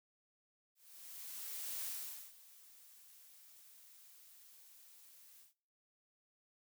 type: noise with ADSR envelope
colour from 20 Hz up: blue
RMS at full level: -42 dBFS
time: 0.75-5.54 s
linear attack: 1100 ms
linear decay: 470 ms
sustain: -19 dB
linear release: 130 ms
effects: noise-tail reverb RT60 0.6 s tail -24 dB re dry